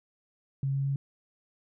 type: tone with pitch steps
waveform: sine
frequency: 136.6 / 137.47 / 138.35 Hz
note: C#3 / C#3 / C#3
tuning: -25 / -14 / -3 cents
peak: -26 dBFS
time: 0.63-0.96 s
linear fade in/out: 2 ms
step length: 110 ms
effects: none